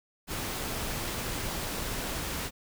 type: noise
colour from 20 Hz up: pink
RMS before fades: -34 dBFS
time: 0.27-2.51 s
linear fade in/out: 50 ms
effects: none